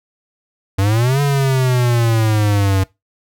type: exponential two-way sweep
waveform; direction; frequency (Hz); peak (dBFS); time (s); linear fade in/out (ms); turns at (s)
square; up then down; 94.6 to 143.9 to 94.6; -13; 0.78-2.84; 10; 1.21
effects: noise-tail reverb RT60 0.2 s tail -21 dB re dry